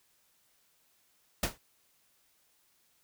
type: noise with exponential decay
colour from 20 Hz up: pink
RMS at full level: -25 dBFS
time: 1.43-1.58 s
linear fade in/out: 5 ms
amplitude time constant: 31 ms
effects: white hiss -70 dBFS RMS until 3.03 s